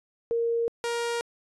sine / sawtooth tone pair in turn, 465 / 470.7 Hz, A#4 / A#4, -4 / +17 cents, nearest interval unison, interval 21 cents, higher second, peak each -23 / -23 dBFS, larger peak neither, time 0.31-0.68 / 0.84-1.21 s, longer neither, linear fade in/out 0 ms, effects resampled to 24000 Hz

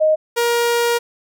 sine / sawtooth tone pair in turn, 622.3 / 472.8 Hz, D#5 / A#4, 0 / +24 cents, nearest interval perfect fourth, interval 476 cents, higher first, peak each -11 dBFS, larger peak neither, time 0-0.16 / 0.36-0.99 s, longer second, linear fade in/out 20 ms, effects none

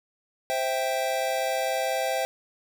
square chord, C major, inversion none, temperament equal, 523.3 / 659.3 / 784 Hz, C5 / E5 / G5, 0 / 0 / 0 cents, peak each -30 dBFS, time 0.5-2.25 s, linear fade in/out 0 ms, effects none

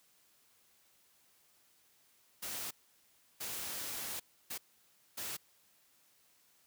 white noise bursts at uneven times, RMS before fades -41 dBFS, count 4, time 2.42-2.71 / 3.4-4.2 / 4.5-4.58 / 5.17-5.37 s, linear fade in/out 10 ms, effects white hiss -69 dBFS RMS until 6.66 s + high-pass 60 Hz 12 dB/octave

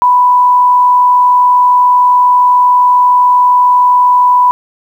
sine tone with frequency modulation, 990 Hz, B5, 4 cents sharp, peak -4 dBFS, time 0.02-4.51 s, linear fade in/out 0 ms, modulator 52.8 Hz, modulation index 0.2, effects 7-bit

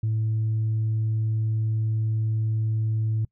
sine tone, 110 Hz, A2, in tune, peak -20 dBFS, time 0.03-3.25 s, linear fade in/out 5 ms, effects noise-tail reverb RT60 0.1 s tail -26 dB re dry + tanh soft clip ceiling -19 dBFS

